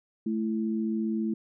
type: tone pair together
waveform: sine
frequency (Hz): 219 / 333.7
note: A3 / E4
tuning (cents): -8 / +21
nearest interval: perfect fifth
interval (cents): 729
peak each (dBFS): -27 / -32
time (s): 0.26-1.34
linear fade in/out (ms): 5
effects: none